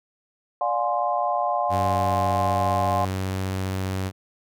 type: chord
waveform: sine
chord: D half-diminished seventh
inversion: none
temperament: equal with one note detuned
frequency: 587.3 / 711.5 / 830.6 / 1046.5 Hz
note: D5 / F5 / Ab5 / C6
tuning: 0 / +32 / 0 / 0 cents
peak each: -28 / -24 / -28 / -27 dBFS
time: 0.61-3.05 s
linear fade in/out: 2 ms
type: tone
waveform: sawtooth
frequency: 94.8 Hz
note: F#2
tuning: 43 cents sharp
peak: -21 dBFS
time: 1.69-4.12 s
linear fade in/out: 50 ms
effects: none